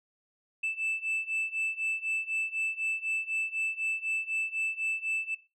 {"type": "beating tone pair", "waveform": "sine", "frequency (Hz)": [2637, 2641], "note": ["E7", "E7"], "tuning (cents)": [0, 3], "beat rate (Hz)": 4, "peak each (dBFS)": [-32, -30], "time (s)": [0.63, 5.35], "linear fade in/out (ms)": 10, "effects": ["noise-tail reverb RT60 0.3 s tail -17 dB re dry", "tanh soft clip ceiling -26 dBFS"]}